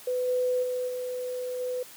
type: tone with level steps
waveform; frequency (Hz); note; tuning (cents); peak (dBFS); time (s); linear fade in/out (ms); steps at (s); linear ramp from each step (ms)
sine; 501; B4; +25; -25 / -23 / -27 / -30 / -28; 0.07-1.83; 5; 0.27 / 0.62 / 0.87 / 1.59; 20
effects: white hiss -48 dBFS RMS until 1.96 s + high-pass 150 Hz 12 dB/octave